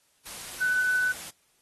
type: tone in noise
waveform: sine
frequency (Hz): 1499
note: F#6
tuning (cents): +22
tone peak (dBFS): -22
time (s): 0.6-1.13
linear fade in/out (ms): 20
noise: white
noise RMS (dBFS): -40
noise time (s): 0.25-1.31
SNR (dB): +15
effects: white hiss -67 dBFS RMS until 1.61 s + AAC 32 kbps